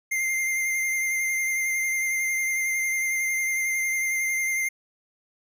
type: tone with vibrato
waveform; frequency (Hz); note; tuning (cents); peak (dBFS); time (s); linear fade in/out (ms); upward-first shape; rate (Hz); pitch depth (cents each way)
square; 2099; C7; +5; -24; 0.11-4.69; 10; sine; 11; 17
effects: none